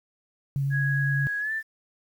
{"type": "tone with vibrato", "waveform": "sine", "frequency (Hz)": 138.59, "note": "C#3", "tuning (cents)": 0, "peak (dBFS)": -23, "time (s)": [0.56, 1.27], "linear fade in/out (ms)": 0, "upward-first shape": "sine", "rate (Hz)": 9.7, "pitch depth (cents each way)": 11}
{"type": "tone with pitch glide", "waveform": "sine", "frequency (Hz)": [1661.2, 1770.2], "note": ["G#6", "A6"], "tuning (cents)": [0, 10], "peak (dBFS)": -26, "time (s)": [0.7, 1.63], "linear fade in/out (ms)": 50, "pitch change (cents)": 110, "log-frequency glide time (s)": [1.39, 1.52]}
{"effects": ["9-bit"]}